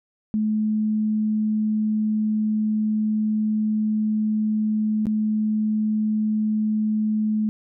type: tone with dropouts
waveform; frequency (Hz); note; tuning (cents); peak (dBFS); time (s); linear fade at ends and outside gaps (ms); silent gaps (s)
sine; 214.9; A3; -41; -19; 0.34-7.49; 0; 5.056-5.068
effects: none